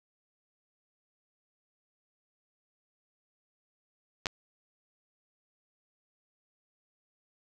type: clicks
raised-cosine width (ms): 0.2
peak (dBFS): -13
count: 2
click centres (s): 4.258 / 4.268
effects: none